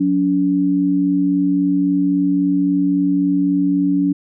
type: tone pair together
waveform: sine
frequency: 181.4 / 285.1 Hz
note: F#3 / C#4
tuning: -34 / +49 cents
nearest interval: minor sixth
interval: 783 cents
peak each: -20 / -14 dBFS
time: 0-4.13 s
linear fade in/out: 10 ms
effects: none